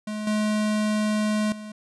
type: tone with level steps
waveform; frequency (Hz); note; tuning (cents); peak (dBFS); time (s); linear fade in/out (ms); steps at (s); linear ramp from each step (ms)
square; 212.7; G#3; +42; -29 / -22 / -36; 0.07-1.72; 5; 0.27 / 1.52; 2
effects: resampled to 24000 Hz